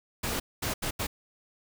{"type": "noise bursts at uneven times", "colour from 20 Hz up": "pink", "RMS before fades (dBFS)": -31, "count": 4, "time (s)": [[0.23, 0.4], [0.62, 0.74], [0.82, 0.91], [0.99, 1.07]], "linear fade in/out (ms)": 10, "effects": []}